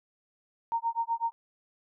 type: tone with tremolo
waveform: sine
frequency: 923 Hz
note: A#5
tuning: 17 cents flat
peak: -24 dBFS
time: 0.72-1.32 s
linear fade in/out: 0 ms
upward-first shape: sine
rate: 8 Hz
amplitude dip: 100%
effects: none